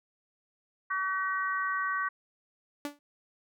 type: harmonic tone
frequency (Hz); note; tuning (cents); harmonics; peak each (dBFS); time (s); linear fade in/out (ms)
379.8; F#4; +45; 3 / 4 / 5; -31 / -33 / -35; 0.9-2.09; 10
type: tone with exponential decay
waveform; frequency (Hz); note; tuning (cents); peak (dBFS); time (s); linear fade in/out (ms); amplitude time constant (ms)
sawtooth; 290; D4; -22; -26; 2.85-2.99; 1; 30
effects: none